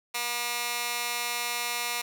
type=tone with high-pass filter; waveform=15% pulse; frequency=240 Hz; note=B3; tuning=49 cents flat; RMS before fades=-31 dBFS; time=0.14-2.02 s; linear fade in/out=10 ms; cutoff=1600 Hz; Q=0.65; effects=none